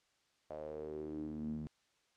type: tone with band-pass filter sweep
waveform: sawtooth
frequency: 76.7 Hz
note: D#2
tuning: 24 cents flat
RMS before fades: -43 dBFS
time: 0.5-1.67 s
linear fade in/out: 0 ms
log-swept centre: 620 to 190 Hz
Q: 6.6
effects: white hiss -75 dBFS RMS until 2.16 s + low-pass 6000 Hz 12 dB/octave